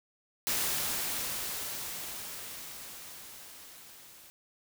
white noise with level ramp, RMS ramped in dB -30 to -54 dBFS, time 0.47-4.3 s, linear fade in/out 0 ms, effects none

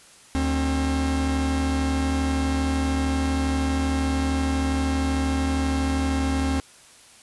45% pulse tone pair together, 75.15 / 267.8 Hz, D2 / C4, +40 / +40 cents, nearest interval octave + minor seventh, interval 2200 cents, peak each -24 dBFS, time 0.35-6.6 s, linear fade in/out 0 ms, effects white hiss -50 dBFS RMS until 7.22 s + resampled to 24000 Hz

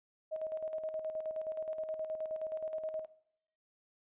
sine tone with tremolo, 630 Hz, D#5, 21 cents sharp, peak -34 dBFS, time 0.31-3.06 s, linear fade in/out 20 ms, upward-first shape square, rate 9.5 Hz, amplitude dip 55%, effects noise-tail reverb RT60 0.7 s tail -18 dB re dry + resampled to 8000 Hz

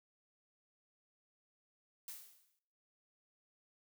blue noise with exponential decay, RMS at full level -45 dBFS, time 2.08-2.59 s, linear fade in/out 1 ms, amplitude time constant 110 ms, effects noise-tail reverb RT60 0.8 s tail -22 dB re dry

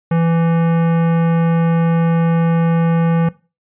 sine tone with hard clipping, 166.4 Hz, E3, 17 cents sharp, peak -14 dBFS, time 0.11-3.29 s, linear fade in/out 5 ms, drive 17 dB, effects noise-tail reverb RT60 0.3 s tail -19 dB re dry + resampled to 8000 Hz

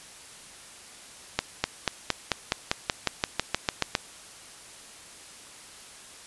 accelerating click train, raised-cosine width 0.2 ms, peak -5 dBFS, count 15, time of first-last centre 1.39-3.952 s, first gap 250 ms, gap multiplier 0.95, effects white hiss -47 dBFS RMS until 6.26 s + resampled to 24000 Hz

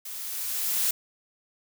blue noise with level ramp, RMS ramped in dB -38 to -24 dBFS, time 0.05-0.91 s, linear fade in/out 5 ms, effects none

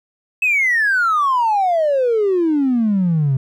triangle exponential sweep, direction down, 2619 to 129.4 Hz, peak -10 dBFS, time 0.42-3.37 s, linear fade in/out 5 ms, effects tanh soft clip ceiling -10 dBFS

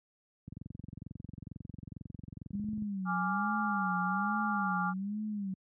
click train, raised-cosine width 5 ms, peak -29 dBFS, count 53, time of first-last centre 0.48-2.822 s, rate 22.2 Hz
sine tone with vibrato, 196.6 Hz, G3, 5 cents sharp, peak -33 dBFS, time 2.53-5.54 s, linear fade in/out 5 ms, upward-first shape sine, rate 1.2 Hz, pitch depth 150 cents each way
sine chord, D diminished, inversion second, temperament equal, 830.6 / 1174.7 / 1396.9 Hz, Ab5 / D6 / F6, 0 / 0 / 0 cents, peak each -35 dBFS, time 3.05-4.94 s, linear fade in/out 50 ms
effects high-pass 100 Hz 12 dB/octave

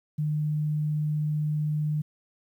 sine tone, 151.3 Hz, D#3, 48 cents flat, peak -24 dBFS, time 0.18-2.02 s, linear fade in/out 10 ms, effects 10-bit

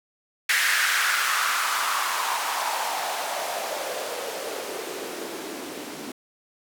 blue noise with band-pass filter sweep, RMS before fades -27 dBFS, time 0.49-6.12 s, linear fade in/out 5 ms, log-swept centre 1800 to 270 Hz, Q 3.3, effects none

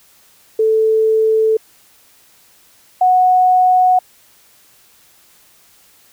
sine tone pair in turn, 440 / 735.8 Hz, A4 / F#5, 0 / -10 cents, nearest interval major sixth, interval 890 cents, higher second, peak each -10 / -8 dBFS, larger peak second, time 0.59-1.57 / 3.01-3.99 s, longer neither, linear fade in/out 5 ms, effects white hiss -50 dBFS RMS until 6.12 s

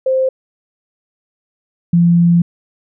sine tone pair in turn, 523.3 / 171.63 Hz, C5 / F3, 0 / -30 cents, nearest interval octave + perfect fifth, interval 1930 cents, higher first, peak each -11 / -7 dBFS, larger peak second, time 0.06-0.29 / 1.93-2.42 s, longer second, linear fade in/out 5 ms, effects none

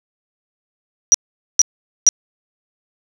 sine tone bursts, 5810 Hz, F#8, 32 cents flat, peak -5 dBFS, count 3, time 1.12-2.089 s, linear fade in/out 0 ms, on 23 ms, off 450 ms, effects none

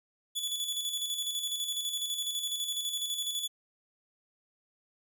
sawtooth tone with tremolo, 3436 Hz, A7, 42 cents flat, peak -27 dBFS, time 0.35-3.48 s, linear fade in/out 20 ms, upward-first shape square, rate 12 Hz, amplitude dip 45%, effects none

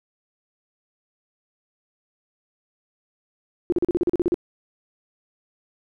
sine tone bursts, 349.2 Hz, F4, in tune, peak -16 dBFS, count 11, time 3.7-4.343 s, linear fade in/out 0 ms, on 23 ms, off 39 ms, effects none

